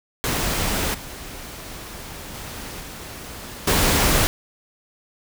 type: noise with level steps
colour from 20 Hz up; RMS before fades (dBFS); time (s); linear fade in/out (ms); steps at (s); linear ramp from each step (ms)
pink; -23 / -36 / -34 / -36 / -18; 0.24-4.27; 0; 0.94 / 2.34 / 2.8 / 3.67; 5
effects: none